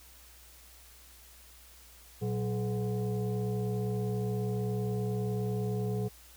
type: tone with frequency modulation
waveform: sine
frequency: 117.6 Hz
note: A#2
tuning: 16 cents sharp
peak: -29 dBFS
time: 2.21-6.09 s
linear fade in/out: 20 ms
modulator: 305 Hz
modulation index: 1.1
effects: added 60 Hz sine -57 dBFS peak until 6.36 s + white hiss -56 dBFS RMS until 6.36 s